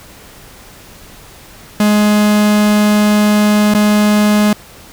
45% pulse tone with dropouts, 209.5 Hz, G#3, 15 cents sharp, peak -8 dBFS, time 1.8-4.53 s, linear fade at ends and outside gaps 2 ms, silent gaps 3.739-3.748 s, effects pink hiss -38 dBFS RMS until 4.92 s

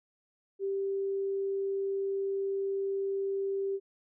sine tone, 392 Hz, G4, in tune, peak -29 dBFS, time 0.59-3.8 s, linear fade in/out 50 ms, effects none

